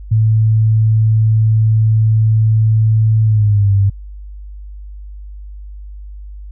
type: tone with pitch glide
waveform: sine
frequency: 110 to 99.14 Hz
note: A2 to G2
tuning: 0 to +20 cents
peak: -8 dBFS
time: 0.11-3.9 s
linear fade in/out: 10 ms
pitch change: -180 cents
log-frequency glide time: 3.24-3.73 s
effects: added 50 Hz sine -28 dBFS peak until 6.51 s